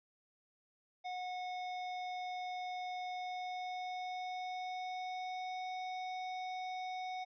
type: tone with pitch glide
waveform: square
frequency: 730 to 739.8 Hz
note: F#5 to F#5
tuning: -24 to 0 cents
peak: -40 dBFS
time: 1.04-7.25 s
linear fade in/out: 20 ms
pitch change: +24 cents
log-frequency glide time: 3.13-5.67 s
effects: resampled to 11025 Hz